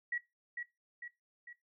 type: tone with echo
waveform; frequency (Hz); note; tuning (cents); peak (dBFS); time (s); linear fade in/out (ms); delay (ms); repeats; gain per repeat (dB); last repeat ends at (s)
sine; 1922; B6; -48; -33; 0.12-0.18; 5; 450; 3; -5; 1.53
effects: noise-tail reverb RT60 0.2 s tail -18 dB re dry